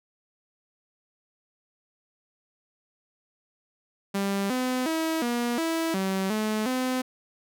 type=tone with pitch steps; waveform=sawtooth; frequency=197.8 / 254.1 / 322.2 / 239.4 / 327.3 / 191.4 / 215.4 / 255.8 Hz; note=G3 / B3 / E4 / A#3 / E4 / G3 / A3 / C4; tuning=+16 / +49 / -39 / +46 / -12 / -41 / -37 / -39 cents; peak=-21 dBFS; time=4.14-7.02 s; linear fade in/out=10 ms; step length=360 ms; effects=none